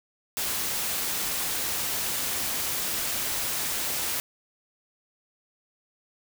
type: noise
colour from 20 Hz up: white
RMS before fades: -29 dBFS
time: 0.37-4.2 s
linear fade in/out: 0 ms
effects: none